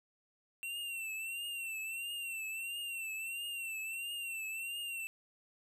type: tone with vibrato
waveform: square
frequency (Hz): 2718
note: F7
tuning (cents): -48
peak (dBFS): -39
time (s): 0.63-5.07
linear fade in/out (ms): 0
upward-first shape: triangle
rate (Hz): 1.5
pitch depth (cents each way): 85
effects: none